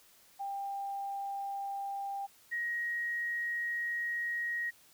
sine tone pair in turn, 794 / 1888.5 Hz, G5 / A#6, +22 / +22 cents, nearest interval octave + minor third, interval 1500 cents, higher second, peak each -35 / -32 dBFS, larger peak second, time 0.39-2.27 / 2.51-4.71 s, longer second, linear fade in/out 20 ms, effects white hiss -62 dBFS RMS until 4.93 s

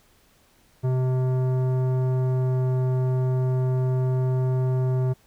triangle tone with tanh clipping, 128.6 Hz, C3, 30 cents flat, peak -22 dBFS, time 0.83-5.14 s, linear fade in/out 20 ms, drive 18 dB, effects pink hiss -60 dBFS RMS until 5.26 s

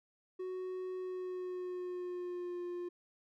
triangle tone with pitch glide, 370 to 352.7 Hz, F#4 to F4, 0 to +17 cents, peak -36 dBFS, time 0.39-2.89 s, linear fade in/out 10 ms, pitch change -83 cents, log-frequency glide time 0.97-2.63 s, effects none

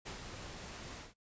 pink noise with ADSR envelope, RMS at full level -43 dBFS, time 0.05-1.14 s, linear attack 21 ms, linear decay 88 ms, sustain -4 dB, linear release 150 ms, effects noise-tail reverb RT60 0.1 s tail -21 dB re dry + resampled to 16000 Hz

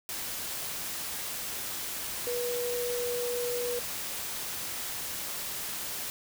sine tone in noise, 485.5 Hz, B4, 30 cents flat, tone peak -30 dBFS, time 2.27-3.79 s, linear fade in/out 0 ms, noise white, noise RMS -36 dBFS, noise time 0.09-6.1 s, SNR +3 dB, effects none

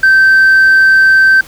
triangle tone with tanh clipping, 1553 Hz, G6, 17 cents flat, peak -4 dBFS, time 0.03-1.41 s, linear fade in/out 5 ms, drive 6 dB, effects pink hiss -35 dBFS RMS until 1.47 s

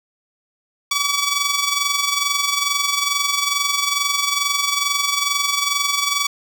10% pulse tone with amplitude modulation, 1142 Hz, D6, 49 cents flat, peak -7 dBFS, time 0.91-6.27 s, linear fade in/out 5 ms, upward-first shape sine, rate 22.3 Hz, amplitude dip 55%, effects none

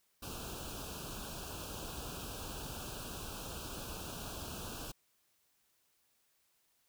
pink band-stop noise, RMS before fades -44 dBFS, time 0.22-4.92 s, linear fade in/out 10 ms, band 1600 to 2500 Hz, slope 96 dB/octave, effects white hiss -75 dBFS RMS until 6.88 s

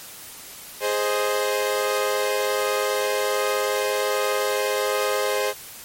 sawtooth chord, Ab major, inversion none, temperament equal, 415.3 / 523.3 / 622.3 Hz, Ab4 / C5 / Eb5, 0 / 0 / 0 cents, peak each -21 / -20 / -25 dBFS, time 0.8-5.54 s, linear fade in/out 50 ms, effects white hiss -40 dBFS RMS until 5.84 s + MP3 64 kbps

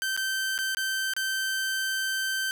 sawtooth tone with dropouts, 1551 Hz, G6, 19 cents flat, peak -23 dBFS, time 0.02-2.51 s, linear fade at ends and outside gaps 0 ms, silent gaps 0.165-0.175 / 0.579-0.588 / 0.748-0.77 / 1.136-1.165 s, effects none

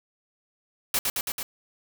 white noise with echo, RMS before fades -24 dBFS, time 0.94-0.99 s, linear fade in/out 2 ms, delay 110 ms, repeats 4, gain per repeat -2 dB, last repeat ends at 1.43 s, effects none

